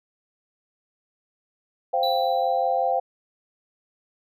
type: chord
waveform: sine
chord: C suspended fourth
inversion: none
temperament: equal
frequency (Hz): 523.3 / 698.5 / 784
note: C5 / F5 / G5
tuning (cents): 0 / 0 / 0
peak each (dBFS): -25 / -24 / -24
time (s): 1.93-3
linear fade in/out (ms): 10
type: tone with exponential decay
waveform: triangle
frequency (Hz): 3951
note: B7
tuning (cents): 0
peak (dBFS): -24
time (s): 2.03-2.91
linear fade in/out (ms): 2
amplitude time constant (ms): 190
effects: none